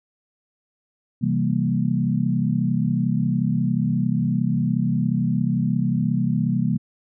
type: chord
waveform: sine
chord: C dominant seventh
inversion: none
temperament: equal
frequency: 130.81 / 164.81 / 196 / 233.1 Hz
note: C3 / E3 / G3 / Bb3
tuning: 0 / 0 / 0 / 0 cents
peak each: -24 dBFS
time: 1.21-6.78 s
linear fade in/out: 20 ms
effects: none